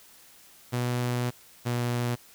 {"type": "tone pair in turn", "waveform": "sawtooth", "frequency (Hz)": [122.6, 120.84], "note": ["B2", "B2"], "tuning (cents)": [-12, -37], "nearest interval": "unison", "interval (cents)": 25, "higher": "first", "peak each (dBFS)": -22, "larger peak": "neither", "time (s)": [[0.72, 1.31], [1.65, 2.16]], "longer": "first", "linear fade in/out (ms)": 20, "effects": ["white hiss -54 dBFS RMS until 2.34 s"]}